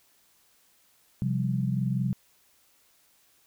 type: chord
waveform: sine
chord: C suspended fourth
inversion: none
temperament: equal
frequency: 130.81 / 174.61 / 196 Hz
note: C3 / F3 / G3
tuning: 0 / 0 / 0 cents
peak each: -27 / -31 / -30 dBFS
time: 1.22-2.13 s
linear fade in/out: 0 ms
effects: white hiss -64 dBFS RMS until 3.46 s